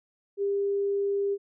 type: tone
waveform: sine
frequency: 400 Hz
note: G4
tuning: 35 cents sharp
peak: -24 dBFS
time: 0.37-1.38 s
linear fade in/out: 50 ms
effects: none

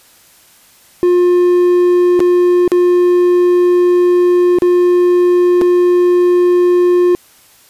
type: tone with dropouts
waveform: triangle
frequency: 355.3 Hz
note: F4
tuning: 30 cents sharp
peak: -5 dBFS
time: 1.03-7.15 s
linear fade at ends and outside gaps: 0 ms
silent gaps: 2.194-2.203 / 2.678-2.718 / 4.586-4.621 / 5.613-5.618 s
effects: white hiss -46 dBFS RMS until 7.69 s + resampled to 32000 Hz

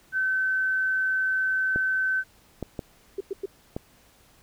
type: tone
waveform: sine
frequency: 1531 Hz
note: G6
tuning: 41 cents flat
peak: -22 dBFS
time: 0.12-2.24 s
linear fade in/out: 50 ms
type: clicks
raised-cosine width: 2 ms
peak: -17 dBFS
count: 4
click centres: 1.76 / 2.627 / 2.792 / 3.765 s
type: tone bursts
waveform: sine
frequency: 392 Hz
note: G4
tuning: in tune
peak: -26 dBFS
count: 3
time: 3.18-3.458 s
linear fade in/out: 5 ms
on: 26 ms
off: 100 ms
effects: pink hiss -58 dBFS RMS until 4.42 s

